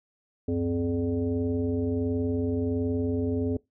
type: tone with frequency modulation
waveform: sine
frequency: 259.7 Hz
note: C4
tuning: 13 cents flat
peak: -24 dBFS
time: 0.48-3.57 s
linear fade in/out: 5 ms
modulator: 166 Hz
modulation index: 1.2
effects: noise-tail reverb RT60 0.2 s tail -23 dB re dry